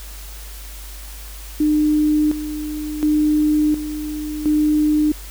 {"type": "tone with tremolo", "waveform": "sine", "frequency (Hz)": 302.6, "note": "D#4", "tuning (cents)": -48, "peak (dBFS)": -13, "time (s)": [1.6, 5.12], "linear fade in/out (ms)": 5, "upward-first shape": "square", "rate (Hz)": 0.7, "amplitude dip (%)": 70, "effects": ["added 50 Hz sine -33 dBFS peak until 5.3 s", "white hiss -39 dBFS RMS until 5.3 s"]}